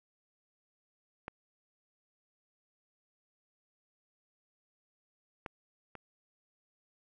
clicks, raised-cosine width 0.5 ms, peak -24 / -24 / -30 dBFS, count 3, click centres 1.281 / 5.462 / 5.953 s, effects none

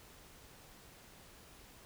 silence, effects pink hiss -58 dBFS RMS until 1.85 s

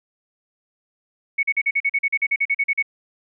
sine tone bursts, 2219 Hz, C#7, 1 cent sharp, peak -16 dBFS, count 16, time 1.38-2.826 s, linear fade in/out 10 ms, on 51 ms, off 42 ms, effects none

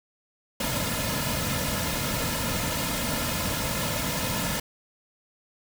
pink noise with comb filter, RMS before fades -28 dBFS, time 0.6-4.6 s, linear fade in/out 5 ms, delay 2.6 ms, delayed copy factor -0.7, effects none

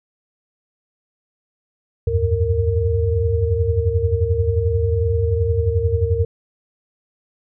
sine tone cluster, 78.1 / 89.7 / 100.8 / 460.8 Hz, D#2 / F2 / G2 / A#4, +7 / +47 / +49 / -20 cents, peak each -21 dBFS, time 2.07-6.25 s, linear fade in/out 5 ms, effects none

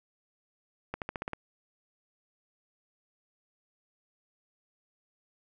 accelerating click train, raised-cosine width 0.5 ms, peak -19 dBFS, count 7, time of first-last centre 0.94-1.333 s, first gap 78 ms, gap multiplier 0.93, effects none

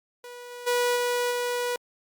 sawtooth tone with level steps, 487.7 Hz, B4, 22 cents flat, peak -36 / -34 / -18 / -20 / -22 dBFS, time 0.24-1.76 s, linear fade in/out 2 ms, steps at 0.5 / 0.66 / 0.95 / 1.3 s, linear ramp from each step 20 ms, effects Opus 48 kbps

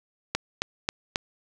click train, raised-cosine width 0.2 ms, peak -7 dBFS, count 4, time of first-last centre 0.35-1.159 s, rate 3.71 Hz, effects none

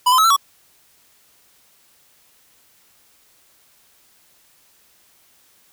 square tone with pitch steps, 991 / 1028 / 1287 / 1342 / 1126 Hz, B5 / C6 / E6 / E6 / C#6, +6 / -31 / -42 / +31 / +27 cents, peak -12 dBFS, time 0.06-0.365 s, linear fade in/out 10 ms, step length 61 ms, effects white hiss -56 dBFS RMS until 5.72 s

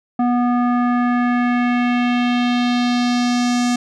square tone with low-pass filter sweep, 243.8 Hz, B3, 22 cents flat, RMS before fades -17 dBFS, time 0.19-3.76 s, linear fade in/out 5 ms, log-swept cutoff 940 to 7100 Hz, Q 1.9, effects none

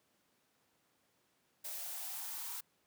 blue noise with high-pass filter sweep, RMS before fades -43 dBFS, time 1.64-2.61 s, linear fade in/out 10 ms, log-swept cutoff 600 to 1000 Hz, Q 4.8, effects pink hiss -75 dBFS RMS until 2.86 s + high-pass 150 Hz 12 dB/octave

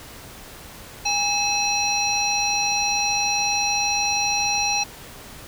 harmonic tone with a mistuned harmonic, 818 Hz, G#5, 26 cents flat, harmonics 1 / 3 / 5 / 7, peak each -25 / -25 / -25 / -25 dBFS, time 1.05-4.84 s, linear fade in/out 10 ms, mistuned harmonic 3, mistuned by +96 cents, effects pink hiss -41 dBFS RMS until 5.47 s

